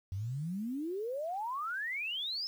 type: exponential sweep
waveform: sine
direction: up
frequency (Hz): 90.7 to 5290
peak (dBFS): -34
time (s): 0.12-2.47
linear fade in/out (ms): 0
effects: 10-bit